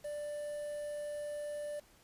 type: tone with quantisation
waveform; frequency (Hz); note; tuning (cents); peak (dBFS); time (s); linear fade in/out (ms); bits
triangle; 590; D5; +8; -36; 0.04-1.8; 10; 9
effects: pink hiss -64 dBFS RMS until 2.03 s + resampled to 32000 Hz